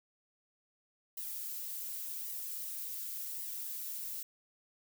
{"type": "noise with flanger", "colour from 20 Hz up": "violet", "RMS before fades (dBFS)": -41, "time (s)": [1.17, 4.23], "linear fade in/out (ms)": 5, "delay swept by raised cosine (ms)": [1, 6], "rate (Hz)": 0.89, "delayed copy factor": 0.8, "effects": []}